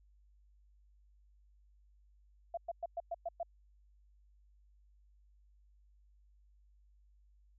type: tone bursts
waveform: sine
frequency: 680 Hz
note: F5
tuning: 46 cents flat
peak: -35 dBFS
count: 7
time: 2.54-3.431 s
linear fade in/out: 5 ms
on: 33 ms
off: 110 ms
effects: added 50 Hz sine -63 dBFS peak until 7.58 s